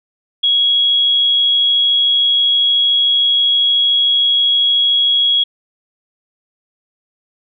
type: tone with amplitude modulation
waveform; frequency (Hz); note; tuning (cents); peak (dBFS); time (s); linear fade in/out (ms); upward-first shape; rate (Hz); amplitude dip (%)
sine; 3322; G#7; 0; -9; 0.43-5.44; 10; sine; 133; 25
effects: none